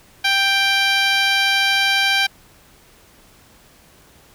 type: tone with band-pass filter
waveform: 10% pulse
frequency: 786 Hz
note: G5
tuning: 4 cents sharp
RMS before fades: -17 dBFS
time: 0.24-2.27 s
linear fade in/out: 10 ms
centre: 2400 Hz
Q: 0.58
effects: pink hiss -50 dBFS RMS until 4.34 s